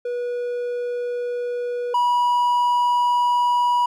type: tone pair in turn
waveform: triangle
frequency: 486 / 972 Hz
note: B4 / B5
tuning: -28 / -28 cents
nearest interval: octave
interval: 1200 cents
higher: second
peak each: -21 / -14 dBFS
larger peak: second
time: 0.05-1.94 / 1.94-3.86 s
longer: second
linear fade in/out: 5 ms
effects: none